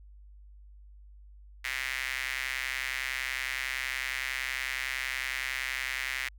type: tone with high-pass filter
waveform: sawtooth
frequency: 130.81 Hz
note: C3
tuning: in tune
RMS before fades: -34 dBFS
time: 1.64-6.29 s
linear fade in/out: 10 ms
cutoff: 2000 Hz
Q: 4
effects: added 50 Hz sine -49 dBFS peak until 6.38 s